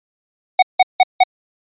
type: tone bursts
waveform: square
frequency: 743 Hz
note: F#5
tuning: 7 cents sharp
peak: -7 dBFS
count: 4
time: 0.59-1.236 s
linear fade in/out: 5 ms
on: 34 ms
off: 170 ms
effects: resampled to 8000 Hz